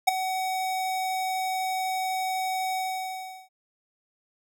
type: tone with ADSR envelope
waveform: square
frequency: 752 Hz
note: F#5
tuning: 28 cents sharp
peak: -14 dBFS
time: 0.07-3.49 s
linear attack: 13 ms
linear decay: 12 ms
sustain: -13 dB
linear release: 730 ms
effects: none